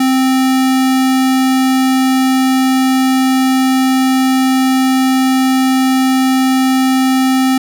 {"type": "tone", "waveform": "square", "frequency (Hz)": 261.6, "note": "C4", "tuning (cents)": 0, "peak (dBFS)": -10, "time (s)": [0, 7.58], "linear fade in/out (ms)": 5, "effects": []}